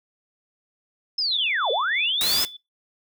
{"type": "linear two-way sweep", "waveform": "sine", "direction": "down then up", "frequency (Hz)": [5274, 424.5, 5274], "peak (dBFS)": -21, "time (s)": [1.18, 2.44], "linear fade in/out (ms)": 5, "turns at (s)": 1.71}
{"type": "tone with tremolo", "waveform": "sine", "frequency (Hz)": 3474, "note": "A7", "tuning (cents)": -23, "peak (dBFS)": -25, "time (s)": [1.31, 2.57], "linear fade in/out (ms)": 10, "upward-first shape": "sine", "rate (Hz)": 3.1, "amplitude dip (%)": 80}
{"type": "noise", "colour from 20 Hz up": "white", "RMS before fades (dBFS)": -26, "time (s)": [2.21, 2.45], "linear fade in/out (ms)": 0}
{"effects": ["noise-tail reverb RT60 0.2 s tail -20 dB re dry"]}